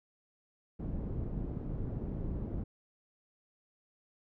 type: low-pass noise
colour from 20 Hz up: pink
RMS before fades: -37 dBFS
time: 0.79-2.64 s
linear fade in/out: 10 ms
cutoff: 300 Hz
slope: 12 dB/octave
effects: none